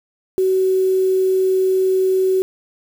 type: tone with quantisation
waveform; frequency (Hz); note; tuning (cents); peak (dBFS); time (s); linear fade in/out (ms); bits
sine; 376.8; F#4; +32; -13; 0.38-2.42; 0; 6
effects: none